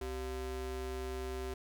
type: ring-modulated tone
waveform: square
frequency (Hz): 160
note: D#3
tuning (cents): +49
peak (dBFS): -35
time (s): 0.01-1.54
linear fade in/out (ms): 5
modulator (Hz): 225
effects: none